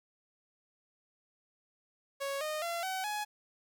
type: tone with pitch steps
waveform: sawtooth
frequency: 554 / 614.7 / 682.1 / 756.8 / 839.7 Hz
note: C#5 / D#5 / F5 / F#5 / G#5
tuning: -1 / -21 / -41 / +39 / +19 cents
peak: -30 dBFS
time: 2.2-3.25 s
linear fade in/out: 20 ms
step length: 210 ms
effects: 11-bit